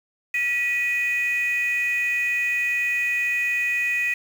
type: tone pair together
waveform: sine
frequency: 1941.4 / 2489 Hz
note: B6 / D#7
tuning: -30 / 0 cents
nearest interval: major third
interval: 430 cents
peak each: -23 / -21 dBFS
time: 0.34-4.14 s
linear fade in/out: 5 ms
effects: tanh soft clip ceiling -16 dBFS + 7-bit